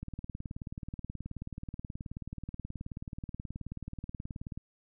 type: click train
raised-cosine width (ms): 5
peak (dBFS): -27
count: 86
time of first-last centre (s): 0.03-4.575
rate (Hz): 18.7
effects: none